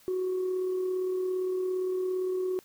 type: tone with amplitude modulation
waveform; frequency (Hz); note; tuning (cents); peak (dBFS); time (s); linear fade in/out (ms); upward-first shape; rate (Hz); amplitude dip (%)
sine; 370; F#4; 0; -24; 0.08-2.59; 0; sine; 37.5; 35
effects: tanh soft clip ceiling -24 dBFS + white hiss -59 dBFS RMS until 2.64 s